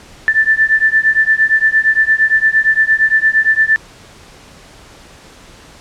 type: beating tone pair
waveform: sine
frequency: 1762 / 1770.7 Hz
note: A6 / A6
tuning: +2 / +10 cents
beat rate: 8.7 Hz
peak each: -12 dBFS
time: 0.28-3.76 s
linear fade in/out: 0 ms
effects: pink hiss -40 dBFS RMS until 5.8 s + low-pass 8000 Hz 12 dB/octave